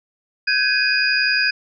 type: tone cluster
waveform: sine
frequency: 1537 / 1668 / 2491 / 4901 Hz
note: G6 / G#6 / D#7 / D#8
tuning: -35 / +7 / +1 / -27 cents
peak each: -21 dBFS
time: 0.47-1.51 s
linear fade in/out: 10 ms
effects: none